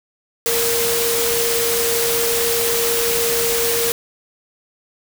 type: tone in noise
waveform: sine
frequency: 466.2 Hz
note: A#4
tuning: in tune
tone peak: -20 dBFS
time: 0.46-3.92 s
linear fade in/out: 0 ms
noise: white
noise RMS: -20 dBFS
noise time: 0.46-3.92 s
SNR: -3 dB
effects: none